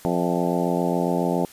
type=harmonic tone with a mistuned harmonic; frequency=87.31 Hz; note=F2; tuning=in tune; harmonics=2 / 3 / 4 / 5 / 6 / 7 / 8 / 9 / 10; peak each=-25 / -27 / -28 / -29 / -30 / -30 / -31 / -32 / -32 dBFS; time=0.05-1.45 s; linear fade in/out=0 ms; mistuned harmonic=8; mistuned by=-42 cents; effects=white hiss -47 dBFS RMS until 1.52 s + resampled to 32000 Hz